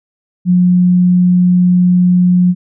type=tone; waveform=sine; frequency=179.5 Hz; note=F3; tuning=48 cents sharp; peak=-6 dBFS; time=0.45-2.55 s; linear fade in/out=50 ms; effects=none